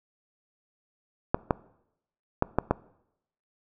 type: clicks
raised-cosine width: 1 ms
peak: -7 dBFS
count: 5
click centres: 1.345 / 1.508 / 2.424 / 2.586 / 2.71 s
effects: noise-tail reverb RT60 0.8 s tail -21 dB re dry